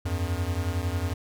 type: beating tone pair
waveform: square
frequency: 84.1 / 95.1 Hz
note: E2 / F#2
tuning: +35 / +48 cents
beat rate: 11 Hz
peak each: -29 / -30 dBFS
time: 0.05-1.14 s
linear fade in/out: 10 ms
effects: none